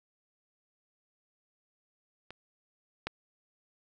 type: clicks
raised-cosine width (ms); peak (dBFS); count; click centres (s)
0.3; -28 / -17; 2; 2.306 / 3.07
effects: none